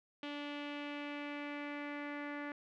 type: tone with low-pass filter sweep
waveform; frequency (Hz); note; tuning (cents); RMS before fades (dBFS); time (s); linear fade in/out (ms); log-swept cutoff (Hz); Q
sawtooth; 290.5; D4; -19; -43; 0.23-2.52; 2; 3100 to 1900; 3
effects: none